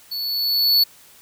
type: tone with level ramp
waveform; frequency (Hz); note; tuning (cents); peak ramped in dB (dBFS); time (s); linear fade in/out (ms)
square; 4435; C#8; 0; -26 to -12; 0.11-0.84; 10
effects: white hiss -49 dBFS RMS until 1.21 s

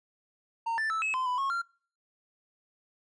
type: tone with pitch steps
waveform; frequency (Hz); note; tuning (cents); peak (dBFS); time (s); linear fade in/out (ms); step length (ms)
triangle; 917 / 1767 / 1314 / 2582 / 1029 / 995 / 1092 / 1382; A#5 / A6 / E6 / E7 / C6 / B5 / C#6 / F6; -29 / +7 / -6 / -37 / -29 / +13 / -26 / -19; -26; 0.66-1.62; 10; 120
effects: noise-tail reverb RT60 0.4 s tail -23 dB re dry + resampled to 22050 Hz

